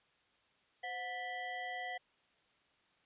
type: ring-modulated tone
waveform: square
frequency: 622.3 Hz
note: D#5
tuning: in tune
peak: -37 dBFS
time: 0.83-1.98 s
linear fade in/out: 10 ms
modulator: 1350 Hz
effects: white hiss -72 dBFS RMS until 3.05 s + resampled to 8000 Hz